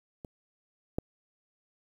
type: clicks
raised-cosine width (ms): 2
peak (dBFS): -28 / -16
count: 2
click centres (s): 0.248 / 0.985
effects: 9-bit